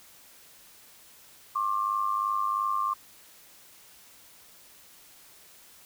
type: tone pair together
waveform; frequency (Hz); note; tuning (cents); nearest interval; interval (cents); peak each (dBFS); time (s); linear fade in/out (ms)
sine; 1071.8 / 1174.7; C6 / D6; +41 / 0; major second; 159; -28; 1.55-2.94; 10
effects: white hiss -54 dBFS RMS until 5.85 s